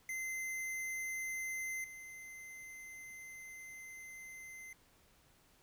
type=tone with level steps; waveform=square; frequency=2069 Hz; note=C7; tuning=20 cents flat; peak=-39 / -49 dBFS; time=0.09-4.73 s; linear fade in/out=2 ms; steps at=1.84 s; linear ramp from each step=2 ms; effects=pink hiss -68 dBFS RMS until 5.62 s